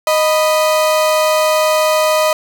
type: tone pair together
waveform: 35% pulse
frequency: 620.8 / 987.8 Hz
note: D#5 / B5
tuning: -4 / 0 cents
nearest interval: minor sixth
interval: 804 cents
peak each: -10 / -17 dBFS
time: 0.07-2.33 s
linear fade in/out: 2 ms
effects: none